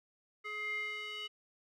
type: tone with band-pass filter sweep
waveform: square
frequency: 421.9 Hz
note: G#4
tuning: 27 cents sharp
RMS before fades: -40 dBFS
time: 0.44-1.28 s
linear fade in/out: 20 ms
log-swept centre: 1800 to 2800 Hz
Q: 6.8
effects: none